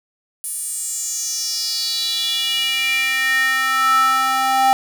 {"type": "tone with high-pass filter sweep", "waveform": "square", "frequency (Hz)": 263.3, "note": "C4", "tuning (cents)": 11, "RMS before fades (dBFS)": -19, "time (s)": [0.44, 4.73], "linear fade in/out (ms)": 0, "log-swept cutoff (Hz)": [10000, 840], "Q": 5.5, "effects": []}